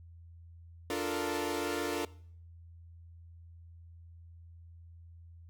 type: chord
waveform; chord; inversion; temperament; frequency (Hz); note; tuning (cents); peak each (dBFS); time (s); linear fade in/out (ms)
sawtooth; Bb major seventh; first; equal; 293.7 / 349.2 / 440 / 466.2; D4 / F4 / A4 / Bb4; 0 / 0 / 0 / 0; -33 / -33 / -34 / -35; 0.9-2.05; 2
effects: noise-tail reverb RT60 0.6 s tail -21 dB re dry + added 84 Hz sine -50 dBFS peak until 5.49 s